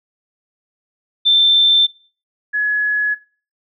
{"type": "tone pair in turn", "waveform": "sine", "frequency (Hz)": [3557, 1691.3], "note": ["A7", "G#6"], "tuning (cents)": [18, 31], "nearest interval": "octave + minor second", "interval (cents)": 1287, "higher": "first", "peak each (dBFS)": [-9, -15], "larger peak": "first", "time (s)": [[1.25, 1.87], [2.53, 3.15]], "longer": "neither", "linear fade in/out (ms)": 20, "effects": ["noise-tail reverb RT60 0.4 s tail -20 dB re dry"]}